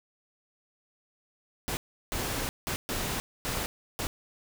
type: noise bursts at uneven times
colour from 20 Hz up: pink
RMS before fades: -32 dBFS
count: 6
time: 1.68-1.77 / 2.12-2.49 / 2.67-2.76 / 2.89-3.2 / 3.45-3.66 / 3.99-4.07 s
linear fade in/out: 0 ms
effects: none